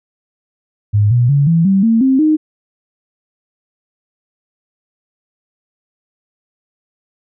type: tone with pitch steps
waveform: sine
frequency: 103.83 / 121.35 / 141.84 / 165.77 / 193.75 / 226.5 / 264.7 / 309.3 Hz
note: G#2 / B2 / C#3 / E3 / G3 / A#3 / C4 / D#4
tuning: 0 / -30 / +40 / +10 / -20 / -50 / +20 / -10 cents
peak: -8 dBFS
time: 0.93-2.37 s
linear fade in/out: 20 ms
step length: 180 ms
effects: none